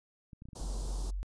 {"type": "clicks", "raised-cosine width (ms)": 5, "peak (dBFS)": -36, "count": 10, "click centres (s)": [0.332, 0.421, 0.455, 0.487, 0.532, 0.598, 0.647, 0.713, 0.825, 0.861]}
{"type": "band-stop noise", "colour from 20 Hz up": "pink", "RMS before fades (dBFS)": -45, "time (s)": [0.55, 1.11], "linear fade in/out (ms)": 10, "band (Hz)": [1000, 4300], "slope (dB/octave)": 24}
{"type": "tone", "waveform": "sine", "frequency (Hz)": 46.25, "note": "F#1", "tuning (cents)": 0, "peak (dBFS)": -33, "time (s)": [0.61, 1.23], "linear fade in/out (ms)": 0}
{"effects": ["resampled to 22050 Hz"]}